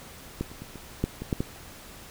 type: clicks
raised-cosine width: 3 ms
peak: -15 / -30 / -26 / -27 / -11 / -21 / -12 / -13 dBFS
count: 8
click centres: 0.41 / 0.516 / 0.62 / 0.757 / 1.04 / 1.22 / 1.328 / 1.405 s
effects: pink hiss -46 dBFS RMS until 2.1 s